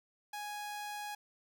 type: tone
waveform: sawtooth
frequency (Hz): 830.6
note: G#5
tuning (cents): 0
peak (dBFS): -36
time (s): 0.33-1.15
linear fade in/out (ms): 5
effects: none